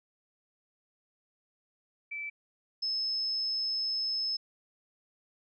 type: tone pair in turn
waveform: sine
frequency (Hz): 2319 / 5206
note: D7 / E8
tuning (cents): -22 / -22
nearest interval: octave + major second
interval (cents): 1400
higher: second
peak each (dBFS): -35 / -29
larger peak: second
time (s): 2.11-2.3 / 2.82-4.37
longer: second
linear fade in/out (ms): 10
effects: none